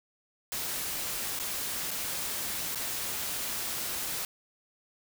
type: noise with dropouts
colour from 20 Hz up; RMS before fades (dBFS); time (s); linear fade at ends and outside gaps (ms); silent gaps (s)
white; -34; 0.52-4.25; 1; 1.39-1.398 / 1.908-1.912 / 2.749-2.756
effects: none